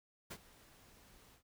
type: noise with ADSR envelope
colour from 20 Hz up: pink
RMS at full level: -45 dBFS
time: 0.3-1.43 s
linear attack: 14 ms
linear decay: 57 ms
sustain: -18 dB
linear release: 99 ms
effects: noise-tail reverb RT60 0.1 s tail -24 dB re dry